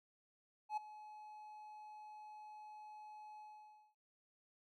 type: tone with ADSR envelope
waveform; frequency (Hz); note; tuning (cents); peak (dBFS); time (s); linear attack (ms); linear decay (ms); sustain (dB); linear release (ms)
triangle; 850; G#5; +40; -33; 0.69-3.95; 81; 9; -17; 560
effects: none